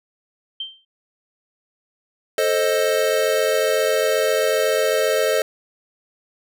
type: tone with exponential decay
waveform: sine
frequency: 3136 Hz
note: G7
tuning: in tune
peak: -23 dBFS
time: 0.6-0.85 s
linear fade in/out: 5 ms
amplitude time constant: 53 ms
type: chord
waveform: square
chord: A diminished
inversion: none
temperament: equal with one note detuned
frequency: 440 / 527.8 / 622.3 Hz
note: A4 / C5 / Eb5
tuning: 0 / +15 / 0 cents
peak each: -22 dBFS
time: 2.38-5.42 s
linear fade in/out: 2 ms
effects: none